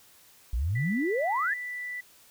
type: exponential sweep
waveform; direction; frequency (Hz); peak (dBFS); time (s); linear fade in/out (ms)
sine; up; 52 to 1864.7; -25; 0.53-1.54; 5
type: tone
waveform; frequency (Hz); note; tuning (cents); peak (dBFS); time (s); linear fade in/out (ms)
sine; 1975.5; B6; 0; -33; 0.75-2.01; 10
effects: white hiss -57 dBFS RMS until 2.3 s